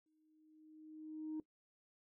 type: tone with exponential growth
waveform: sine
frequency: 311.1 Hz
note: D#4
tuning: in tune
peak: -37 dBFS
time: 0.06-1.4 s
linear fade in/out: 2 ms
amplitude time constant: 290 ms
effects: noise-tail reverb RT60 0.1 s tail -19 dB re dry + tanh soft clip ceiling -37 dBFS